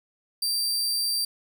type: tone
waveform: sawtooth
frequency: 4694 Hz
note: D8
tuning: 2 cents flat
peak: -21 dBFS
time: 0.42-1.25 s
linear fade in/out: 5 ms
effects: none